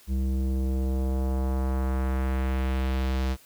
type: tone with low-pass filter sweep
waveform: square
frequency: 65.41 Hz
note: C2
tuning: in tune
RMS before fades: -26 dBFS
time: 0.07-3.37 s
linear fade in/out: 50 ms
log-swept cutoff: 230 to 5400 Hz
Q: 1.1
effects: white hiss -55 dBFS RMS until 3.45 s